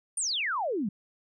sine exponential sweep, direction down, 9690 to 181.9 Hz, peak -27 dBFS, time 0.17-0.89 s, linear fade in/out 5 ms, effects none

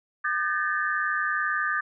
sine tone cluster, 1211 / 1541 / 1729 / 1809 Hz, D#6 / G6 / A6 / A6, -47 / -30 / -31 / +48 cents, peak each -28 / -29 / -29 / -33 dBFS, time 0.24-1.81 s, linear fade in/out 10 ms, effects none

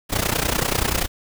pink noise with amplitude modulation, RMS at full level -18 dBFS, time 0.09-1.08 s, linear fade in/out 50 ms, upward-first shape sine, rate 30.4 Hz, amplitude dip 85%, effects none

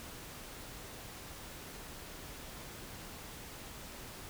silence, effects pink hiss -48 dBFS RMS until 4.29 s

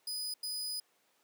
sawtooth tone bursts at uneven times, 4978 Hz, D#8, in tune, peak -33 dBFS, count 2, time 0.07-0.34 / 0.43-0.8 s, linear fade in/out 5 ms, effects pink hiss -71 dBFS RMS until 1.23 s + high-pass 400 Hz 12 dB/octave

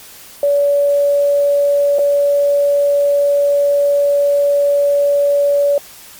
sine tone with dropouts, 571 Hz, D5, 49 cents flat, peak -10 dBFS, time 0.43-5.78 s, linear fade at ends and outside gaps 2 ms, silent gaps 1.986-1.991 s, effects white hiss -38 dBFS RMS until 6.19 s + Opus 48 kbps

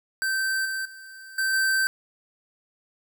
square tone with level steps, 1553 Hz, G6, 17 cents flat, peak -24 / -28 / -42 / -23 / -21 dBFS, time 0.22-1.87 s, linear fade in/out 0 ms, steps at 0.65 / 0.85 / 1.38 / 1.53 s, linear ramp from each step 5 ms, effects 10-bit

